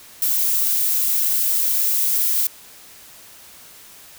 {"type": "noise", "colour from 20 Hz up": "violet", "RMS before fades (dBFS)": -19, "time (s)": [0.22, 2.47], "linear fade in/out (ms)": 2, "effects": ["white hiss -44 dBFS RMS until 4.18 s"]}